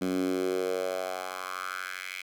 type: tone with high-pass filter sweep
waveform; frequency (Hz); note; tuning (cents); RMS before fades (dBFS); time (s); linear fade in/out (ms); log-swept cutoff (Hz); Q
10% pulse; 92.5; F#2; 0; -32; 0.01-2.22; 10; 220 to 2300; 3.6
effects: none